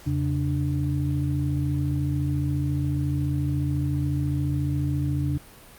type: tone cluster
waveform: sine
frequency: 83.2 / 137.4 / 294.9 Hz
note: E2 / C#3 / D4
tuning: +17 / -15 / +7 cents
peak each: -28 / -24 / -29 dBFS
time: 0.06-5.38 s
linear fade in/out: 10 ms
effects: pink hiss -48 dBFS RMS until 5.78 s + Opus 48 kbps